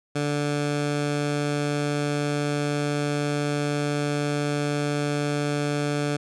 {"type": "tone", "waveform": "15% pulse", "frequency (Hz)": 146, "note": "D3", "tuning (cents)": -10, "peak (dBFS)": -17, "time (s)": [0.15, 6.17], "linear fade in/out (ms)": 10, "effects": ["resampled to 22050 Hz"]}